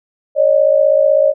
sine tone pair together, 554.4 / 610.4 Hz, C#5 / D#5, 0 / -33 cents, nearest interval major second, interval 167 cents, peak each -11 dBFS, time 0.35-1.34 s, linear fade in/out 50 ms, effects none

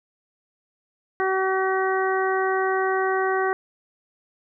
harmonic tone, 380 Hz, F#4, 46 cents sharp, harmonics 1 / 2 / 3 / 4 / 5, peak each -23 / -26 / -28 / -29 / -30 dBFS, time 1.2-3.53 s, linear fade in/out 0 ms, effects none

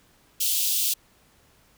white high-pass noise, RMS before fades -24 dBFS, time 0.4-0.94 s, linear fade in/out 10 ms, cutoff 2800 Hz, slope 48 dB/octave, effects pink hiss -60 dBFS RMS until 1.77 s

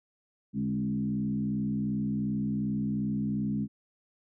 sine tone with frequency modulation, 207.7 Hz, G#3, in tune, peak -27 dBFS, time 0.53-3.68 s, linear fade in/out 50 ms, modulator 62.7 Hz, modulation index 1, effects none

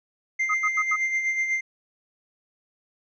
triangle tone with tremolo, 2093 Hz, C7, in tune, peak -19 dBFS, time 0.39-1.61 s, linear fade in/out 10 ms, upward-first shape sine, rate 8.1 Hz, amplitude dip 50%
sine tone bursts, 1259 Hz, D#6, 20 cents sharp, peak -23 dBFS, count 4, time 0.49-0.963 s, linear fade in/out 10 ms, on 53 ms, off 87 ms
effects resampled to 16000 Hz

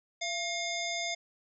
harmonic tone with a mistuned harmonic, 714 Hz, F5, 38 cents sharp, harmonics 1 / 3 / 5 / 7 / 9 / 10, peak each -37 / -36 / -38 / -41 / -41 / -47 dBFS, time 0.21-1.15 s, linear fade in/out 10 ms, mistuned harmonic 1, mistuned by -81 cents, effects none

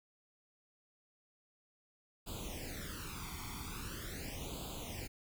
pink noise with flanger, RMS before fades -44 dBFS, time 2.26-5.08 s, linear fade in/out 20 ms, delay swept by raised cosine 0.26 to 0.9 ms, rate 0.42 Hz, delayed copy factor +0.95, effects none

